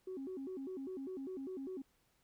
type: tone with vibrato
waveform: sine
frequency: 318 Hz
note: D#4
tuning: 38 cents sharp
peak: -40 dBFS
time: 0.07-1.82 s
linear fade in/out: 5 ms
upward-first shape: square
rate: 5 Hz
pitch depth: 280 cents each way
effects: tanh soft clip ceiling -37 dBFS + pink hiss -75 dBFS RMS until 2.23 s